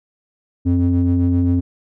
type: ring-modulated tone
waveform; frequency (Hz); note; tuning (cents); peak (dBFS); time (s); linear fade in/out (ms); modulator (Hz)
triangle; 86.6; F2; -14; -8; 0.65-1.61; 20; 177
effects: none